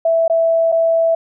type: tone with dropouts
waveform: sine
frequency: 659.3 Hz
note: E5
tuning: in tune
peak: -11 dBFS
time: 0.05-1.15 s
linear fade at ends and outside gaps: 5 ms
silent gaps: 0.28-0.298 / 0.719-0.723 s
effects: none